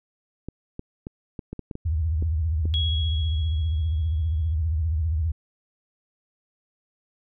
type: clicks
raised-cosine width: 3 ms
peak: -20 dBFS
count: 10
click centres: 0.486 / 0.794 / 1.069 / 1.392 / 1.53 / 1.593 / 1.712 / 1.754 / 2.225 / 2.655 s
type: tone with vibrato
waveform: sine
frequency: 79.4 Hz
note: D#2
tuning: 36 cents sharp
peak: -21 dBFS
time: 1.85-5.32 s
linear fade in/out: 10 ms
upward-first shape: triangle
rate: 15 Hz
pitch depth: 200 cents each way
type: tone with exponential decay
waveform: sine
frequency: 3322 Hz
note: G#7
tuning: in tune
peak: -24 dBFS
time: 2.74-4.54 s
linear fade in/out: 0 ms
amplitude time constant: 390 ms
effects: none